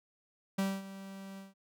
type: tone with ADSR envelope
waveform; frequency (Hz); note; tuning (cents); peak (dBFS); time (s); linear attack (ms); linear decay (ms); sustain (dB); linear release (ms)
45% pulse; 194.3; G3; -15; -28; 0.58-1.54; 9; 230; -16; 160
effects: none